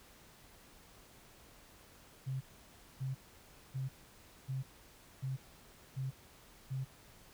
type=tone bursts; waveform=sine; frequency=132.5 Hz; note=C3; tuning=22 cents sharp; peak=-35 dBFS; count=7; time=2.26-6.85 s; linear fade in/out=20 ms; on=150 ms; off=590 ms; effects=pink hiss -60 dBFS RMS until 7.33 s